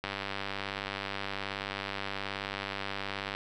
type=click train; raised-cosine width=0.3 ms; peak=-18 dBFS; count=328; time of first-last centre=0.04-3.35 s; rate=98.8 Hz; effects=none